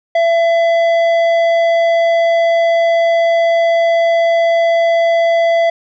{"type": "tone with tanh clipping", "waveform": "sine", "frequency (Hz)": 671, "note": "E5", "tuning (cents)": 31, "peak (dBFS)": -11, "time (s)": [0.15, 5.7], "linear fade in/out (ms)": 5, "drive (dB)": 10, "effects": []}